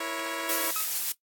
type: chord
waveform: 10% pulse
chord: A# diminished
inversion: second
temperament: equal with one note detuned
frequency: 329.6 / 473.8 / 554.4 Hz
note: E4 / A#4 / C#5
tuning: 0 / +28 / 0 cents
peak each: -26 / -30 / -26 dBFS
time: 0-0.71 s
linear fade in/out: 5 ms
type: noise with tremolo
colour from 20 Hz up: blue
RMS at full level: -28 dBFS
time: 0.49-1.12 s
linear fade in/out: 2 ms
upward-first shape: triangle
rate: 7 Hz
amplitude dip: 30%
type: tone with exponential decay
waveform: sawtooth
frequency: 1280 Hz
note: D#6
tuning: 49 cents sharp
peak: -25 dBFS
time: 0.76-0.94 s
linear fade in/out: 1 ms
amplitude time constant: 37 ms
effects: noise-tail reverb RT60 0.1 s tail -18 dB re dry + AAC 64 kbps